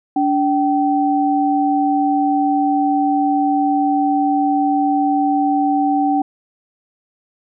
sine tone pair together, 288.9 / 771.3 Hz, D4 / G5, -28 / -28 cents, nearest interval octave + perfect fourth, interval 1700 cents, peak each -16 dBFS, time 0.16-6.22 s, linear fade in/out 5 ms, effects none

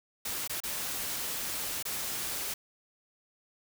white noise with dropouts, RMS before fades -35 dBFS, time 0.25-2.54 s, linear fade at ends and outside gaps 5 ms, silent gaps 0.476-0.495 / 0.603-0.635 / 1.827-1.852 s, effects none

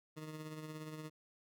20% pulse tone with tremolo, 155.3 Hz, D#3, 3 cents flat, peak -38 dBFS, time 0.16-1.1 s, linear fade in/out 20 ms, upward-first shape triangle, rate 17 Hz, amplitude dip 50%, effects none

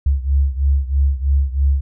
sine beating tone pair, 68.1 / 71.2 Hz, C#2 / C#2, -30 / +47 cents, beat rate 3.1 Hz, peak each -15 / -18 dBFS, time 0.06-1.81 s, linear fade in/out 5 ms, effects none

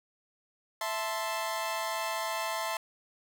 sawtooth chord, A minor, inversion second, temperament equal, 659.3 / 880 / 1046.5 Hz, E5 / A5 / C6, 0 / 0 / 0 cents, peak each -32 dBFS, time 0.81-2.77 s, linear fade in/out 2 ms, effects none

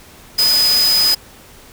sine tone in noise, 5000 Hz, D#8, 8 cents sharp, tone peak -11 dBFS, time 0.38-1.15 s, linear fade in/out 10 ms, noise white, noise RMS -21 dBFS, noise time 0.38-1.15 s, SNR +7 dB, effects pink hiss -42 dBFS RMS until 1.72 s

